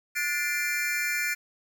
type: tone cluster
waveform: square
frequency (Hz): 1445 / 1755 / 2075 / 2367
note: F#6 / A6 / C7 / D7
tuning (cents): -41 / -5 / -15 / +13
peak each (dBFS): -34 / -33 / -35 / -30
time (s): 0.15-1.35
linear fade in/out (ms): 20
effects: 9-bit